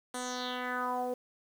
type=tone with low-pass filter sweep; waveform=10% pulse; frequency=249.8 Hz; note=B3; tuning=20 cents sharp; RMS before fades=-35 dBFS; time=0.14-1.14 s; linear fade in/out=5 ms; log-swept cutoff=9700 to 510 Hz; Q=3.7; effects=9-bit